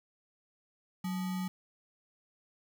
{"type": "tone with sample-and-hold", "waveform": "sine", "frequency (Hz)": 185, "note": "F#3", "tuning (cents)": 0, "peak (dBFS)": -32, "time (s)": [1.04, 1.48], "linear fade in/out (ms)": 5, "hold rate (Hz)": 1050, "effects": []}